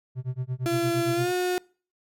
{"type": "tone with tremolo", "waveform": "triangle", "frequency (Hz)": 127.5, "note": "C3", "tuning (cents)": -44, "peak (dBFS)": -23, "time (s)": [0.15, 1.32], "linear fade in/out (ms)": 50, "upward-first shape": "sine", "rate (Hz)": 8.7, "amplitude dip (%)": 100}
{"type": "tone with pitch glide", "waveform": "35% pulse", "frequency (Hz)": [339.4, 361.7], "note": ["F4", "F#4"], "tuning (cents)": [-49, -39], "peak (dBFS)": -22, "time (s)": [0.66, 1.58], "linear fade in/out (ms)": 0, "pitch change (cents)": 110, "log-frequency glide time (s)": [1.13, 1.31]}
{"effects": ["noise-tail reverb RT60 0.4 s tail -25 dB re dry"]}